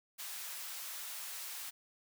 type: high-pass noise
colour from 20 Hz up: white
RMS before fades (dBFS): -44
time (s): 0.18-1.71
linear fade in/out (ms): 20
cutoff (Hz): 870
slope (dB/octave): 12
effects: none